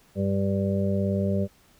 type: harmonic tone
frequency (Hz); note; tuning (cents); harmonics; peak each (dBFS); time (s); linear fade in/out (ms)
98; G2; 0; 1 / 2 / 4 / 5 / 6; -27 / -25 / -32 / -34 / -31; 0.15-1.48; 50
effects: pink hiss -59 dBFS RMS until 1.79 s